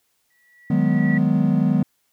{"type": "tone with exponential growth", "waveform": "sine", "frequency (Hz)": 1941, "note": "B6", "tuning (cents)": -31, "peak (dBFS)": -23, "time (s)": [0.3, 1.18], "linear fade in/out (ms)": 5, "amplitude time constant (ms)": 190}
{"type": "chord", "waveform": "triangle", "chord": "G# minor seventh", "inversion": "second", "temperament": "equal", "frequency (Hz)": [155.56, 185, 207.7, 246.9], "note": ["D#3", "F#3", "G#3", "B3"], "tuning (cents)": [0, 0, 0, 0], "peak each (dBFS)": -19, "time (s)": [0.7, 1.83], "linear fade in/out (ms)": 5}
{"effects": ["tanh soft clip ceiling -3 dBFS", "white hiss -68 dBFS RMS until 2.12 s"]}